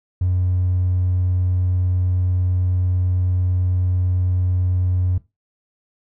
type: tone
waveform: triangle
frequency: 90.9 Hz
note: F#2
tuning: 30 cents flat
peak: -13 dBFS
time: 0.21-5.18 s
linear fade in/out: 5 ms
effects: noise-tail reverb RT60 0.2 s tail -18 dB re dry + tanh soft clip ceiling -11 dBFS